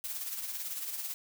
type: noise with tremolo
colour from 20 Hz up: blue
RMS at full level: -36 dBFS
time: 0.04-1.14 s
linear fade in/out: 0 ms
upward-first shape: sine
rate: 18 Hz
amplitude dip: 50%
effects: none